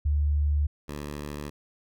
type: tone pair in turn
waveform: sine / 10% pulse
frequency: 73.42 / 73.42 Hz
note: D2 / D2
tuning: 0 / 0 cents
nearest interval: unison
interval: 0 cents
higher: neither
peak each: -21 / -26 dBFS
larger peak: first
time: 0.05-0.67 / 0.88-1.5 s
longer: neither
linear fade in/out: 10 ms
effects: none